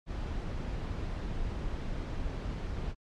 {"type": "noise", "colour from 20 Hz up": "brown", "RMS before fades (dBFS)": -35, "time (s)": [0.06, 2.95], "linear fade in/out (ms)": 50, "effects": ["low-pass 5000 Hz 12 dB/octave", "MP3 64 kbps"]}